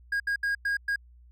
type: tone bursts at uneven times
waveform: triangle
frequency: 1632 Hz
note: G#6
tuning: 31 cents flat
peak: -23 dBFS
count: 5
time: 0.12-0.2 / 0.27-0.36 / 0.43-0.55 / 0.65-0.77 / 0.88-0.96 s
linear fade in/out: 5 ms
effects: added 60 Hz sine -51 dBFS peak until 1.31 s